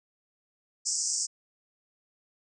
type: band-pass noise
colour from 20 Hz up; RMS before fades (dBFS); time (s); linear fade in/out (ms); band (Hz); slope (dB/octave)
white; -30; 0.85-1.27; 20; 5000 to 8300; 96
effects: none